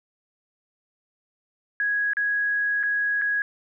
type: tone with dropouts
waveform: sine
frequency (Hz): 1661.2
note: G#6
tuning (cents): 0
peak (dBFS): -21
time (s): 1.8-3.42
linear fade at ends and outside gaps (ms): 1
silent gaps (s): 2.134-2.169 / 2.83-2.835 / 3.215-3.219
effects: none